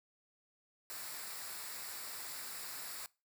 white noise with comb filter, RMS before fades -45 dBFS, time 0.9-3.06 s, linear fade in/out 0 ms, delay 0.32 ms, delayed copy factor -0.55, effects noise-tail reverb RT60 0.3 s tail -23 dB re dry

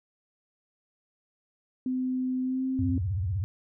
sine tone with pitch glide, 256.2 to 261.9 Hz, C4 to C4, -36 to +2 cents, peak -26 dBFS, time 1.86-2.98 s, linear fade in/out 2 ms, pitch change +38 cents, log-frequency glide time 2.42-2.65 s
sine tone with vibrato, 93.5 Hz, F#2, 19 cents sharp, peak -26 dBFS, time 2.79-3.44 s, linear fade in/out 0 ms, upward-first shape sine, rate 16 Hz, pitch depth 240 cents each way
effects none

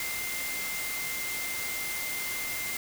sine tone in noise, 2093 Hz, C7, in tune, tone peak -35 dBFS, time 0-2.77 s, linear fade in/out 2 ms, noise white, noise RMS -35 dBFS, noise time 0-2.77 s, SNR -3 dB, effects none

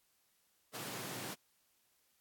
pink high-pass noise, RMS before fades -44 dBFS, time 0.73-1.35 s, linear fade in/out 20 ms, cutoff 110 Hz, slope 96 dB/octave, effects white hiss -75 dBFS RMS until 2.2 s + AAC 64 kbps

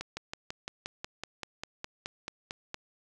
slowing click train, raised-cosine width 0.2 ms, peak -19 dBFS, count 15, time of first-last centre 0.01-2.744 s, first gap 160 ms, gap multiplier 1.03, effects none

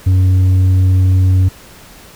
sine tone with tanh clipping, 93.2 Hz, F#2, 13 cents sharp, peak -8 dBFS, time 0.06-1.49 s, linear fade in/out 10 ms, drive 4 dB, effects pink hiss -39 dBFS RMS until 2.15 s

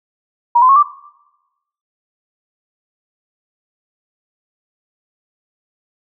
sine tone with pitch steps, 953 / 1021.4 / 1094.7 / 1173.3 Hz, A#5 / C6 / C#6 / D6, +38 / -42 / -22 / -2 cents, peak -6 dBFS, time 0.55-0.83 s, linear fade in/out 10 ms, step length 70 ms, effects noise-tail reverb RT60 1.0 s tail -21 dB re dry

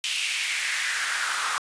pink noise with high-pass filter sweep, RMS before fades -27 dBFS, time 0.04-1.58 s, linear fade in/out 0 ms, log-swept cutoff 2900 to 1200 Hz, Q 3.5, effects resampled to 22050 Hz

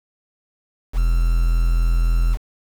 triangle tone with quantisation, 41.91 Hz, E1, 29 cents sharp, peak -12 dBFS, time 0.93-2.38 s, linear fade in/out 50 ms, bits 6, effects none

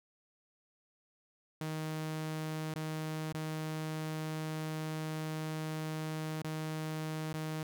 sawtooth tone with dropouts, 156.6 Hz, D#3, 11 cents sharp, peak -32 dBFS, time 1.61-7.63 s, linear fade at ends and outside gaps 2 ms, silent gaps 2.739-2.758 / 3.325-3.344 / 6.421-6.445 / 7.329-7.34 s, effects none

